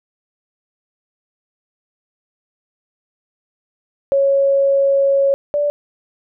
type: tone pair in turn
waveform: sine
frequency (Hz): 552 / 583.4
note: C#5 / D5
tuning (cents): -7 / -12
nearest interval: minor second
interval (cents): 95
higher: second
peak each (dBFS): -11 / -14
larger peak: first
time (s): 4.12-5.34 / 5.54-5.7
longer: first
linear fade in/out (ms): 0
effects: none